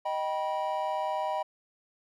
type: chord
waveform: triangle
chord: Eb augmented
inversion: none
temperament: just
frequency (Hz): 622.3 / 777.8 / 972.3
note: Eb5 / G5 / B5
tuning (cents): 0 / -14 / -27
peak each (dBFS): -31 / -31 / -31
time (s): 0.05-1.43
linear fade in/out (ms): 10
effects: none